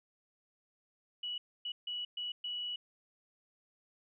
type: tone bursts at uneven times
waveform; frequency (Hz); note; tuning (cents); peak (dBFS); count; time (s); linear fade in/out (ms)
sine; 2938; F#7; -13; -36; 5; 1.23-1.38 / 1.65-1.72 / 1.87-2.05 / 2.17-2.32 / 2.44-2.76; 5
effects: none